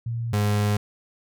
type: tone pair in turn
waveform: sine / 35% pulse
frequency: 116.54 / 103.83 Hz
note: A#2 / G#2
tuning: 0 / 0 cents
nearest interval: major second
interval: 200 cents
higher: first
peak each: -25 / -18 dBFS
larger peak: second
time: 0.06-0.33 / 0.33-0.77 s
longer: second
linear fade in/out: 5 ms
effects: none